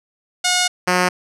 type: tone pair in turn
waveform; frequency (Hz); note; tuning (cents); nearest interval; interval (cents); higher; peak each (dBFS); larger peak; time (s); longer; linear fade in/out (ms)
5% pulse; 723 / 180.75; F#5 / F#3; -40 / -40; 2 octaves; 2400; first; -3; neither; 0.44-0.68 / 0.87-1.09; first; 10
effects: low-pass 9000 Hz 12 dB/octave